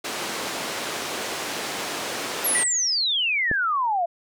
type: band-pass noise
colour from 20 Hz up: pink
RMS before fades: -30 dBFS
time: 0.04-2.64 s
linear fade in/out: 10 ms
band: 330 to 8600 Hz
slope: 12 dB/octave
type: exponential sweep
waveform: sine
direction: down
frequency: 11840 to 662 Hz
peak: -20 dBFS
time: 2.44-4.06 s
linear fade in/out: 10 ms
type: tone with exponential decay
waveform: sine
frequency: 1953 Hz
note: B6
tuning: 20 cents flat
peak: -21 dBFS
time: 2.55-3 s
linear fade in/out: 1 ms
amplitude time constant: 97 ms
type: click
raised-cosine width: 2 ms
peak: -14 dBFS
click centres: 3.514 s
effects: none